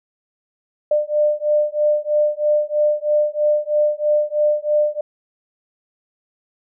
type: beating tone pair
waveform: sine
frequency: 597 / 600.1 Hz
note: D5 / D5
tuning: +28 / +37 cents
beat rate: 3.1 Hz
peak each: -18 dBFS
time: 0.91-5.01 s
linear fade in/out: 5 ms
effects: none